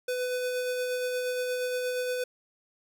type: tone with tremolo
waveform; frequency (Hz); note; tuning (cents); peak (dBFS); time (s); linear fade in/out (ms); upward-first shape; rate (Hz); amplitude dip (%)
square; 500; B4; +21; -28; 0.08-2.24; 5; sine; 8.5; 25
effects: none